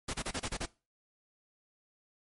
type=noise bursts; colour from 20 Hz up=pink; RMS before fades=-35 dBFS; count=7; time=0.08-0.659 s; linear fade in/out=10 ms; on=57 ms; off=30 ms; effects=noise-tail reverb RT60 0.3 s tail -21 dB re dry + MP3 48 kbps